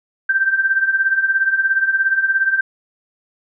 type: tone with tremolo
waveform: sine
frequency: 1566 Hz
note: G6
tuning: 2 cents flat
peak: -10 dBFS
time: 0.29-2.61 s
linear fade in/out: 5 ms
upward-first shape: triangle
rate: 17 Hz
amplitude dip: 80%
effects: none